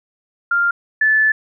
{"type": "tone pair in turn", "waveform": "sine", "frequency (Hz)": [1396.9, 1741.8], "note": ["F6", "A6"], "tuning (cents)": [0, -18], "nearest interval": "major third", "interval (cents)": 382, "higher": "second", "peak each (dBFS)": [-13, -11], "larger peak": "second", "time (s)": [[0.51, 0.71], [1.01, 1.32]], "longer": "second", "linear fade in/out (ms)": 5, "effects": []}